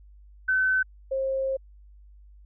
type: tone pair in turn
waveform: sine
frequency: 1522 / 534.2 Hz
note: F#6 / C5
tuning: +48 / +36 cents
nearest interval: octave + tritone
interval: 1812 cents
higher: first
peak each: -20 / -24 dBFS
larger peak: first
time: 0.48-0.83 / 1.11-1.57 s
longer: second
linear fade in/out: 10 ms
effects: added 50 Hz sine -48 dBFS peak until 2.45 s